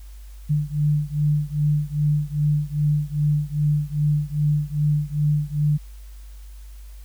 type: beating tone pair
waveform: sine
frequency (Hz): 147.7 / 150.2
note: D3 / D3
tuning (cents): +10 / +39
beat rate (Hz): 2.5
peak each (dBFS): -21 / -22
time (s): 0.49-5.78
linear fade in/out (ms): 20
effects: added 50 Hz sine -37 dBFS peak until 7.04 s + white hiss -55 dBFS RMS until 7.04 s